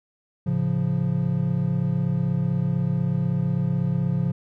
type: chord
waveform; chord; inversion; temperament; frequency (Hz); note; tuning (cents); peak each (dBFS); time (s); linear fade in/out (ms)
triangle; A augmented; none; equal; 110 / 138.59 / 174.61; A2 / C#3 / E#3; 0 / 0 / 0; -27 / -22 / -22; 0.46-4.32; 10
effects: none